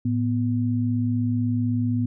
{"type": "tone pair together", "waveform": "sine", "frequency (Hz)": [110.15, 246], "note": ["A2", "B3"], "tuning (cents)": [2, -7], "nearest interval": "octave + major second", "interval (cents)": 1391, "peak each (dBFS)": -23, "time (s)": [0.05, 2.06], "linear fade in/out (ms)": 5, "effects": []}